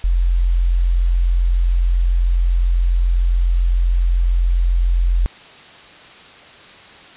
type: tone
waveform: sine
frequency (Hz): 43.65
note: F1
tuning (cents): 0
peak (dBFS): -12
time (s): 0.04-5.26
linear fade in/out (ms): 0
effects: white hiss -41 dBFS RMS until 7.16 s + resampled to 8000 Hz